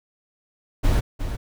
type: noise with echo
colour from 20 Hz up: brown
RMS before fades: -18 dBFS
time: 0.83-1.01 s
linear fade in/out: 20 ms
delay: 360 ms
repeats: 1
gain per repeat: -9 dB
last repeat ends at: 1.37 s
effects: none